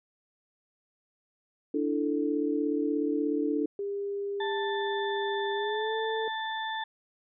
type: chord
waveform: sine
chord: D suspended second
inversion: none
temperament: just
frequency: 293.7 / 330.4 / 440.5 Hz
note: D4 / E4 / A4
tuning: 0 / +4 / +2 cents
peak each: -28 / -32 / -31 dBFS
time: 1.74-3.66 s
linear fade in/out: 5 ms
type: tone with pitch glide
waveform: sine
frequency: 401.6 to 443 Hz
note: G4 to A4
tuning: +42 to +12 cents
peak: -30 dBFS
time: 3.79-6.28 s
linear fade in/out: 2 ms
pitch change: +170 cents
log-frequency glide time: 5.53-5.95 s
type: harmonic tone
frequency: 883 Hz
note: A5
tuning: 6 cents sharp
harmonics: 1 / 2 / 4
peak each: -33 / -36 / -39 dBFS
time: 4.4-6.84 s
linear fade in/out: 5 ms
effects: none